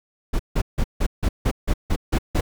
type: noise bursts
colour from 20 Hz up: brown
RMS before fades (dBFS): -19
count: 10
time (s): 0.33-2.41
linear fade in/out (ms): 10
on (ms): 64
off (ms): 160
effects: none